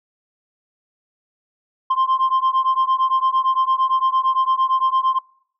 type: beating tone pair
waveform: sine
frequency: 1046.5 / 1055.3 Hz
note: C6 / C6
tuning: 0 / +14 cents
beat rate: 8.8 Hz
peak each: -16 / -17 dBFS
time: 1.9-5.19 s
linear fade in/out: 10 ms
effects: noise-tail reverb RT60 0.6 s tail -24 dB re dry + tanh soft clip ceiling -12 dBFS

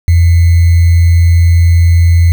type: tone with sample-and-hold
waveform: sine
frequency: 84.9 Hz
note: F2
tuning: 48 cents flat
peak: -3 dBFS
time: 0.08-2.32 s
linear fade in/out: 0 ms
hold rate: 2100 Hz
effects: none

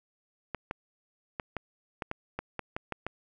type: clicks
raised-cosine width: 0.5 ms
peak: -18 dBFS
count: 11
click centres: 0.547 / 0.711 / 1.398 / 1.567 / 2.022 / 2.114 / 2.39 / 2.593 / 2.765 / 2.923 / 3.066 s
effects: none

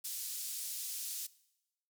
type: band-pass noise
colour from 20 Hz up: white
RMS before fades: -41 dBFS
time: 0.04-1.27 s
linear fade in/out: 10 ms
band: 5000 to 14000 Hz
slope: 12 dB/octave
effects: noise-tail reverb RT60 0.9 s tail -20 dB re dry

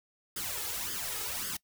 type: noise with flanger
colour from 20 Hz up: white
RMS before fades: -36 dBFS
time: 0.36-1.57 s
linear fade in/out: 5 ms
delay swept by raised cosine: 0.6 to 2.4 ms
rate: 1.8 Hz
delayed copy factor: +0.75
effects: noise-tail reverb RT60 0.1 s tail -22 dB re dry

